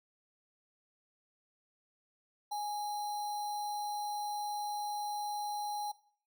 sine tone with sample-and-hold, 830.6 Hz, G#5, in tune, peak -34 dBFS, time 2.51-5.92 s, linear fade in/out 10 ms, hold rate 4900 Hz, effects noise-tail reverb RT60 0.5 s tail -19 dB re dry

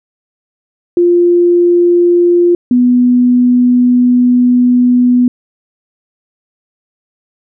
sine tone pair in turn, 349.2 / 246.9 Hz, F4 / B3, 0 / 0 cents, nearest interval tritone, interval 600 cents, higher first, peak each -5 dBFS, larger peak neither, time 0.97-2.55 / 2.71-5.28 s, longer second, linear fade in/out 2 ms, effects none

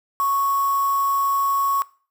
sine tone with quantisation, 1106 Hz, C#6, 4 cents flat, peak -18 dBFS, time 0.2-1.82 s, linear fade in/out 0 ms, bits 5, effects noise-tail reverb RT60 0.4 s tail -20 dB re dry

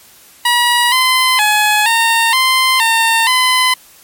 15% pulse tone with pitch steps, 963 / 1028 / 845 / 916 / 1040 / 909 / 1017 Hz, B5 / C6 / G#5 / A#5 / C6 / A#5 / C6, -44 / -31 / +30 / -31 / -11 / -44 / -50 cents, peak -3 dBFS, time 0.45-3.74 s, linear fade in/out 5 ms, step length 470 ms, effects white hiss -43 dBFS RMS until 4.03 s + MP3 64 kbps

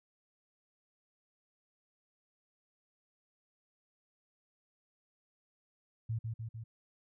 sine tone with echo, 112.9 Hz, A2, 45 cents sharp, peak -32 dBFS, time 6.09-6.19 s, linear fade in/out 10 ms, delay 150 ms, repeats 3, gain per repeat -3 dB, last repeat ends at 6.64 s, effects none

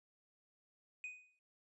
triangle tone with exponential decay, 2493 Hz, D#7, 3 cents sharp, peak -39 dBFS, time 1.04-1.39 s, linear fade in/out 1 ms, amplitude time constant 74 ms, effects resampled to 24000 Hz

